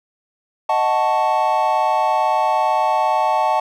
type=chord; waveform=triangle; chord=D# half-diminished seventh; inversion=none; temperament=equal; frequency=622.3 / 740 / 880 / 1108.7 Hz; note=D#5 / F#5 / A5 / C#6; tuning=0 / 0 / 0 / 0 cents; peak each=-20 / -18 / -16 / -22 dBFS; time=0.69-3.6 s; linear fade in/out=5 ms; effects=none